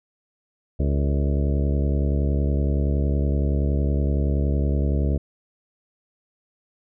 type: harmonic tone with a mistuned harmonic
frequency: 70.7 Hz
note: C#2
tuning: 35 cents sharp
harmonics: 1 / 2 / 3 / 4 / 5 / 6 / 7 / 8 / 9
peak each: -20 / -26 / -30 / -32 / -34 / -36 / -37 / -38 / -39 dBFS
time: 0.79-5.18 s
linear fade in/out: 10 ms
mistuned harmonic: 7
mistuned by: -62 cents
effects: none